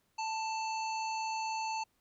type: harmonic tone with a mistuned harmonic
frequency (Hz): 884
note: A5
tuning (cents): +8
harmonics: 1 / 3 / 5 / 7 / 8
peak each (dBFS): -34 / -42 / -45 / -50 / -54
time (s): 0.18-1.84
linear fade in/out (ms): 10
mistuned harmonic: 7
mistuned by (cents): +25
effects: pink hiss -75 dBFS RMS until 2 s